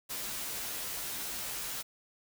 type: noise with comb filter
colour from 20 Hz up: white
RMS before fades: -38 dBFS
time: 0.09-1.83 s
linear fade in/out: 20 ms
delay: 12 ms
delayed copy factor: -0.95
effects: none